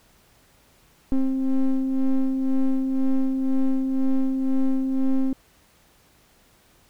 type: ring-modulated tone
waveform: triangle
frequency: 133 Hz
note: C3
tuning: 29 cents sharp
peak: -13 dBFS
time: 1.12-5.33 s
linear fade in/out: 2 ms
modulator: 132 Hz
effects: pink hiss -58 dBFS RMS until 6.89 s